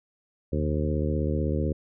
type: harmonic tone with a mistuned harmonic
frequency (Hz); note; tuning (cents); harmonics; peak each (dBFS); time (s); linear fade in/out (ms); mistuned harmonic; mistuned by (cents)
75.9; D#2; -42; 1 / 2 / 3 / 4 / 5 / 6 / 7; -27 / -30 / -32 / -33 / -34 / -35 / -35; 0.52-1.73; 10; 1; +88
effects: none